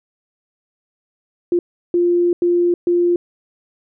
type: tone bursts at uneven times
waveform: sine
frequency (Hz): 349.2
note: F4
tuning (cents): 0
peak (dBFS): -12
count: 4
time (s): 1.52-1.59 / 1.94-2.33 / 2.42-2.74 / 2.87-3.16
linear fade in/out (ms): 2
effects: none